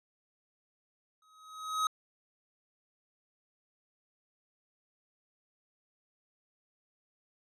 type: tone with exponential growth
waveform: square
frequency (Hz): 1268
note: D#6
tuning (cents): +32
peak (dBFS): -26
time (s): 1.22-1.87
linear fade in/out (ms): 2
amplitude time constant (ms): 140
effects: low-pass 9000 Hz 12 dB/octave